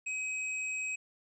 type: tone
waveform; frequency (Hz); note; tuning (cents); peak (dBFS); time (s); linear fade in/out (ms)
square; 2535; D#7; +32; -34; 0.06-0.96; 10
effects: resampled to 22050 Hz